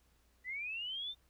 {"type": "linear sweep", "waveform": "sine", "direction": "up", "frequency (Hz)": [1945, 3634], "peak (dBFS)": -38, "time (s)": [0.44, 1.15], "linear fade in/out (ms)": 50, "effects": ["added 60 Hz sine -70 dBFS peak until 1.29 s", "pink hiss -73 dBFS RMS until 1.29 s"]}